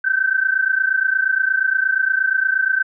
sine tone pair together, 1528.5 / 1557 Hz, G6 / G6, -44 / -12 cents, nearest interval unison, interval 32 cents, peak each -18 dBFS, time 0.04-2.83 s, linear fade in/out 10 ms, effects none

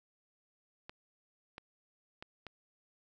clicks, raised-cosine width 0.3 ms, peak -29 dBFS, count 4, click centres 0.895 / 1.581 / 2.225 / 2.467 s, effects none

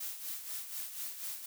blue noise with tremolo, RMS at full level -39 dBFS, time 0-1.46 s, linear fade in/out 5 ms, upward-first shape sine, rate 4.1 Hz, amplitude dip 60%, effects none

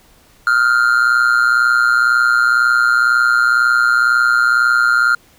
triangle tone with amplitude modulation, 1400 Hz, F6, 4 cents sharp, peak -5 dBFS, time 0.47-5.15 s, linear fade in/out 2 ms, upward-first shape sine, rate 122 Hz, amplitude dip 75%, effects pink hiss -50 dBFS RMS until 5.38 s

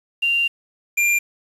sine / square tone pair in turn, 2778 / 2388 Hz, F7 / D7, -10 / +28 cents, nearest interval minor third, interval 262 cents, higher first, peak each -16 dBFS, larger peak neither, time 0.22-0.48 / 0.97-1.19 s, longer first, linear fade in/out 10 ms, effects resampled to 32000 Hz + 7-bit

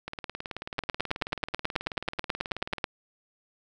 two click trains, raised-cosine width 0.3 ms, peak -10 / -19 dBFS, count 20 / 51, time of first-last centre 0.79-2.842 / 0.08-2.783 s, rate 9.26 / 18.5 Hz, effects none

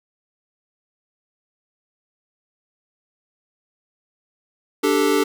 square chord, D suspended fourth, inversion none, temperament equal, 293.7 / 392 / 440 Hz, D4 / G4 / A4, 0 / 0 / 0 cents, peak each -21 dBFS, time 4.83-5.24 s, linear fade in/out 10 ms, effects none

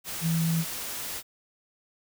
sine tone in noise, 164.5 Hz, E3, 3 cents flat, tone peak -23 dBFS, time 0.21-0.65 s, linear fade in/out 50 ms, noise white, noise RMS -35 dBFS, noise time 0.04-1.23 s, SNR +9 dB, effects none

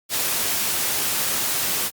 white noise, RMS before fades -23 dBFS, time 0.09-1.91 s, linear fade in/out 50 ms, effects high-pass 80 Hz 12 dB/octave + Opus 48 kbps

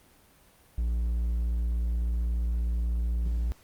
triangle tone, 58.27 Hz, A#1, in tune, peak -23 dBFS, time 0.78-3.52 s, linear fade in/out 0 ms, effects pink hiss -59 dBFS RMS until 3.63 s + Opus 32 kbps

